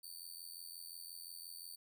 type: tone with amplitude modulation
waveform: 15% pulse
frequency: 4559 Hz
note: C#8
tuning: 48 cents sharp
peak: -38 dBFS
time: 0.03-1.76 s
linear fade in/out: 10 ms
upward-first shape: sine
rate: 85.7 Hz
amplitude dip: 85%
effects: none